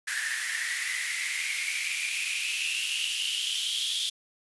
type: noise with high-pass filter sweep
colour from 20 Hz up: white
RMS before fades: -30 dBFS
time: 0.07-4.1 s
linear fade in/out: 10 ms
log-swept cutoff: 1700 to 3400 Hz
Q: 9.3
effects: resampled to 24000 Hz